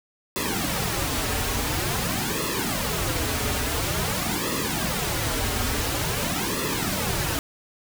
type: noise with flanger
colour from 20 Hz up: pink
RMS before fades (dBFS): -26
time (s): 0.36-7.39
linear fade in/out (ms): 0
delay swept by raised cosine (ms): 1.3 to 6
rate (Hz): 0.48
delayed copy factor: -0.85
effects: none